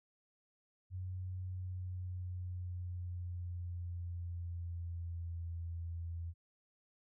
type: tone with pitch glide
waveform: sine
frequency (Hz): 92 to 84.36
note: F#2 to E2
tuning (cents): -9 to +41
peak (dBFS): -39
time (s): 0.9-6.34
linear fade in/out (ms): 50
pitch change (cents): -150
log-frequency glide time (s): 1.48-5.49
effects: none